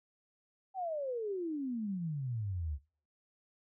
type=exponential sweep; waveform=sine; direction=down; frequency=784 to 69.1 Hz; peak=-34 dBFS; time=0.74-2.79 s; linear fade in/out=50 ms; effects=noise-tail reverb RT60 0.4 s tail -20 dB re dry